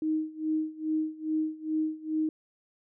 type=tone with tremolo; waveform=sine; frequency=312.6 Hz; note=D#4; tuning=8 cents sharp; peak=-24 dBFS; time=0.02-2.29 s; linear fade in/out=2 ms; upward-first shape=sine; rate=2.4 Hz; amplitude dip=90%; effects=none